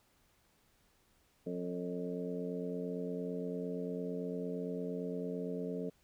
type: harmonic tone with a mistuned harmonic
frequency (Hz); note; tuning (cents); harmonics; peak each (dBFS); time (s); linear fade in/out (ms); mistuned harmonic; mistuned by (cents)
88.8; F2; +29; 2 / 3 / 4 / 5 / 6 / 7; -41 / -42 / -51 / -40 / -49 / -48; 1.46-5.9; 10; 6; +45
effects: pink hiss -71 dBFS RMS until 6.03 s